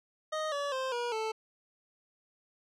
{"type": "tone with pitch steps", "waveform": "25% pulse", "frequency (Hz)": [622.3, 570.7, 523.3, 479.9, 440], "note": ["D#5", "D5", "C5", "B4", "A4"], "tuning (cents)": [0, -50, 0, -50, 0], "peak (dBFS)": -28, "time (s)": [0.32, 1.32], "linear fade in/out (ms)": 10, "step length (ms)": 200, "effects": ["low-pass 6000 Hz 12 dB/octave"]}